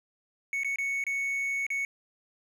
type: tone with dropouts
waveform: triangle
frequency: 2217 Hz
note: C#7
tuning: in tune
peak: -26 dBFS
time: 0.53-1.85 s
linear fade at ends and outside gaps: 1 ms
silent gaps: 0.634-0.646 / 0.759-0.785 / 1.039-1.066 / 1.666-1.703 s
effects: none